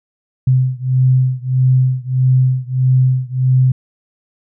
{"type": "beating tone pair", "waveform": "sine", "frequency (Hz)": [128.3, 129.9], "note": ["C3", "C3"], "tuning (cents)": [-34, -12], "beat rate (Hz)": 1.6, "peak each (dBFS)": [-13, -14], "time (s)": [0.47, 3.72], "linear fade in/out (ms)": 5, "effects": []}